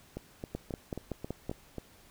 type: two click trains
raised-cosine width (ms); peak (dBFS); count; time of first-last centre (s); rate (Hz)
2; -21 / -24; 6 / 7; 0.55-1.495 / 0.17-1.783; 5.29 / 3.72
effects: pink hiss -59 dBFS RMS until 2.1 s